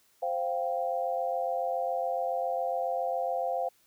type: chord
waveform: sine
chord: C suspended fourth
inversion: none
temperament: just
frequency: 523.3 / 697.7 / 784.9 Hz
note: C5 / F5 / G5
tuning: 0 / -2 / +2 cents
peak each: -32 / -31 / -34 dBFS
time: 0.22-3.69 s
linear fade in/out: 10 ms
effects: white hiss -66 dBFS RMS until 3.86 s